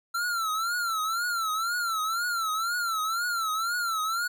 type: tone with vibrato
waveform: square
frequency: 1353 Hz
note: E6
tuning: 45 cents sharp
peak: -27 dBFS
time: 0.14-4.28 s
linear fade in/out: 10 ms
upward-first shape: triangle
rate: 2 Hz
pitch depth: 140 cents each way
effects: none